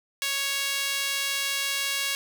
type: tone with high-pass filter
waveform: sawtooth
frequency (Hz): 554.4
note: C#5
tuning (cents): 0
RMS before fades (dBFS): -28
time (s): 0.22-2.15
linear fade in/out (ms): 0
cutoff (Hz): 2500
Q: 1.1
effects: 8-bit